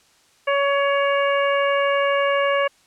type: harmonic tone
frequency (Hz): 561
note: C#5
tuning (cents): +21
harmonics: 1 / 2 / 3 / 4 / 5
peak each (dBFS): -19 / -23 / -26 / -28 / -30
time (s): 0.47-2.68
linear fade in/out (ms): 10
effects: white hiss -57 dBFS RMS until 2.86 s + low-pass 8000 Hz 12 dB/octave